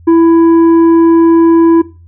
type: tone with tanh clipping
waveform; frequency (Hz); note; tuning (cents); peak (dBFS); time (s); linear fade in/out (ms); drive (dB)
sine; 331.6; E4; +10; -4; 0.07-1.82; 10; 6
effects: noise-tail reverb RT60 0.3 s tail -17 dB re dry + added 85 Hz sine -35 dBFS peak until 2.07 s